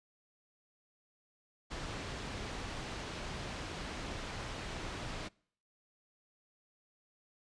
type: low-pass noise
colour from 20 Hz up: pink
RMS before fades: -42 dBFS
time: 1.7-5.29 s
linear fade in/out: 20 ms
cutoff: 5000 Hz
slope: 12 dB/octave
effects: noise-tail reverb RT60 0.6 s tail -26 dB re dry + resampled to 22050 Hz